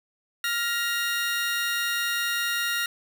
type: tone pair together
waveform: 25% pulse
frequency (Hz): 1400 / 1885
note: F6 / A#6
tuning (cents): +4 / +19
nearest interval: perfect fourth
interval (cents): 515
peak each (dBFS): -24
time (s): 0.44-2.86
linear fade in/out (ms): 2
effects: none